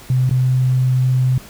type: tone with dropouts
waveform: sine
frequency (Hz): 128.3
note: C3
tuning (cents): -34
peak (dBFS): -12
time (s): 0.1-1.38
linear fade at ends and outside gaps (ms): 2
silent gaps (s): 0.294-0.31
effects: pink hiss -40 dBFS RMS until 1.49 s